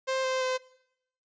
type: tone with pitch steps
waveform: sawtooth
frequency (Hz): 526 / 520 / 514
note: C5 / C5 / C5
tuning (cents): +9 / -11 / -31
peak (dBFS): -23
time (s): 0.07-0.58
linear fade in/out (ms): 20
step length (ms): 170
effects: noise-tail reverb RT60 0.8 s tail -21 dB re dry + resampled to 16000 Hz